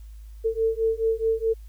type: beating tone pair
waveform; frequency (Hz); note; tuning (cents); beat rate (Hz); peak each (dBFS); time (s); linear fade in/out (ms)
sine; 446.2 / 450.9; A4 / A4; +24 / +42; 4.7; -24; 0.44-1.54; 20
effects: added 53 Hz sine -39 dBFS peak until 1.68 s + white hiss -63 dBFS RMS until 1.68 s